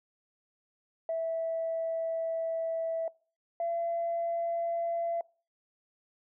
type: tone pair in turn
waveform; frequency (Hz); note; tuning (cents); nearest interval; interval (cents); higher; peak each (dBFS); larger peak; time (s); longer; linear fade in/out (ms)
sine; 656 / 677.6; E5 / E5; -9 / +48; minor second; 57; second; -28; neither; 1.09-3.08 / 3.6-5.21; first; 2
effects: noise-tail reverb RT60 0.4 s tail -24 dB re dry + tanh soft clip ceiling -24 dBFS